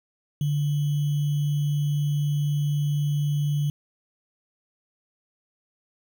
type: tone with sample-and-hold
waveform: sine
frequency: 146 Hz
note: D3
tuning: 10 cents flat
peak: -21 dBFS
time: 0.41-3.7 s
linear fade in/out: 2 ms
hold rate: 3150 Hz
effects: none